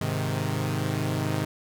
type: chord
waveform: sawtooth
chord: Ab major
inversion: none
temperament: equal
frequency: 103.83 / 130.81 / 155.56 Hz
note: Ab2 / C3 / Eb3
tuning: 0 / 0 / 0 cents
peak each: -26 dBFS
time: 0.01-1.45 s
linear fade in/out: 5 ms
effects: none